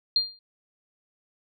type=tone with exponential decay; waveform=sine; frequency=4200 Hz; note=C8; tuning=6 cents sharp; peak=-16 dBFS; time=0.16-0.39 s; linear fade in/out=2 ms; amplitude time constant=48 ms; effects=none